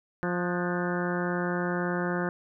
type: harmonic tone with a mistuned harmonic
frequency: 176.4 Hz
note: F3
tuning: 18 cents sharp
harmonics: 1 / 2 / 3 / 4 / 5 / 6 / 7 / 8 / 9 / 10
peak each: -30 / -32 / -35 / -39 / -40 / -41 / -39 / -37 / -39 / -41 dBFS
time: 0.23-2.29 s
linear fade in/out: 0 ms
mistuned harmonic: 8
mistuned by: +62 cents
effects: none